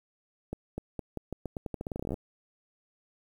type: accelerating click train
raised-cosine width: 2 ms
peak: -21 dBFS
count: 22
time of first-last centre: 0.53-2.142 s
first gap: 250 ms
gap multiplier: 0.85
effects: 9-bit